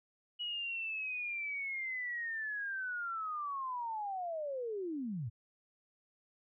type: linear sweep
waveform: sine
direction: down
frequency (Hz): 2927 to 99.1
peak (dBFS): -36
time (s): 0.39-5.3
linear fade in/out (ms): 20
effects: none